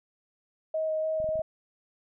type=tone with vibrato; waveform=sine; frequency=630 Hz; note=D#5; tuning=21 cents sharp; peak=-26 dBFS; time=0.74-1.42 s; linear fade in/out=5 ms; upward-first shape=square; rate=3.4 Hz; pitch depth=8 cents each way
type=clicks; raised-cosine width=5 ms; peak=-33 dBFS; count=5; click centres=1.202 / 1.243 / 1.29 / 1.356 / 1.393 s
effects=none